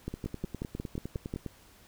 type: two click trains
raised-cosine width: 3 ms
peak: -23 / -21 dBFS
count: 14 / 8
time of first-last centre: 0.14-1.462 / 0.08-1.339 s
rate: 9.83 / 5.56 Hz
effects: pink hiss -58 dBFS RMS until 1.87 s